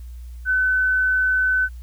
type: tone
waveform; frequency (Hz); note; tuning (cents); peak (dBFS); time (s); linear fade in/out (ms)
sine; 1513; F#6; +38; -16; 0.45-1.69; 50
effects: added 60 Hz sine -33 dBFS peak until 1.82 s + white hiss -58 dBFS RMS until 1.82 s